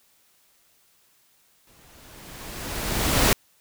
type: noise with exponential growth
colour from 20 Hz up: pink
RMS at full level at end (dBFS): -17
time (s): 1.67-3.33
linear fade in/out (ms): 1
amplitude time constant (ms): 360
effects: white hiss -62 dBFS RMS until 3.6 s